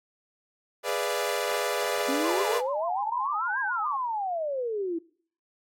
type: chord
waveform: sawtooth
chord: G# diminished seventh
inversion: none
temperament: equal with one note detuned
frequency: 415.3 / 493.9 / 587.3 / 682.5 Hz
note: G#4 / B4 / D5 / F5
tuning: 0 / 0 / 0 / -40 cents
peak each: -28 / -27 / -27 / -31 dBFS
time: 0.83-2.62 s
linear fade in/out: 50 ms
type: exponential two-way sweep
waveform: sine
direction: up then down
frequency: 261.6 to 1661.2 to 321.5 Hz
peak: -27 dBFS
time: 2.08-4.99 s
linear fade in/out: 10 ms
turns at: 3.6 s
type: tone with vibrato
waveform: sine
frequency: 932.3 Hz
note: A#5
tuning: in tune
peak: -31 dBFS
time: 2.23-3.97 s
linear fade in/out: 10 ms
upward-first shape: sine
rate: 6.8 Hz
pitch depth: 230 cents each way
effects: noise-tail reverb RT60 0.5 s tail -21 dB re dry + AAC 48 kbps